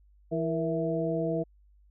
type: harmonic tone with a mistuned harmonic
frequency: 164.5 Hz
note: E3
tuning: 3 cents flat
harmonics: 1 / 2 / 3 / 4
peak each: -32 / -32 / -32 / -32 dBFS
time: 0.31-1.44 s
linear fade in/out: 20 ms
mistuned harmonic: 3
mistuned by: -67 cents
effects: added 50 Hz sine -57 dBFS peak until 1.9 s